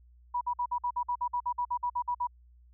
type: tone bursts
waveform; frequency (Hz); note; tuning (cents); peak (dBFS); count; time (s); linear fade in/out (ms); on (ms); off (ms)
sine; 974; B5; -24; -27; 16; 0.34-2.272; 10; 72; 52
effects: added 60 Hz sine -55 dBFS peak until 2.73 s